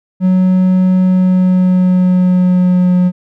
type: tone with pitch glide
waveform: triangle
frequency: 185 to 180.36 Hz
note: F#3 to F#3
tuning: 0 to -44 cents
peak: -5 dBFS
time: 0.2-3.12 s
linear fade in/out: 50 ms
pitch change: -44 cents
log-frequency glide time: 1.01-2.99 s
effects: none